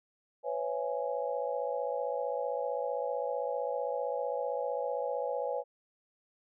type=chord; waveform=sine; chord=C# minor seventh; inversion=third; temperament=just; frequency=498.9 / 554.4 / 665.2 / 831.5 Hz; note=B4 / C#5 / E5 / G#5; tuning=+17 / 0 / +16 / +2 cents; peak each=-35 / -35 / -40 / -38 dBFS; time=0.43-5.64 s; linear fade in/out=50 ms; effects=none